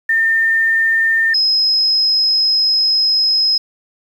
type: tone pair in turn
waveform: sine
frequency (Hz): 1808 / 5114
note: A6 / D#8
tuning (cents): +47 / +47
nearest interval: octave + tritone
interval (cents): 1800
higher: second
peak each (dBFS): -11 / -11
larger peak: neither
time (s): 0.09-1.34 / 1.34-3.58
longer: second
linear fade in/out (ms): 5
effects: 7-bit